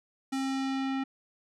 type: tone with low-pass filter sweep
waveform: square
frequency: 268 Hz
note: C4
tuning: 42 cents sharp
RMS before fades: -31 dBFS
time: 0.32-1.04 s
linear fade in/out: 10 ms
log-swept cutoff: 9300 to 2500 Hz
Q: 1
effects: none